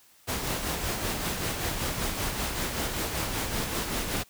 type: noise with tremolo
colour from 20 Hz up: pink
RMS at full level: -29 dBFS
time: 0.27-4.24 s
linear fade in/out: 20 ms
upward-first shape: sine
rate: 5.2 Hz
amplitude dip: 40%
effects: white hiss -59 dBFS RMS until 4.29 s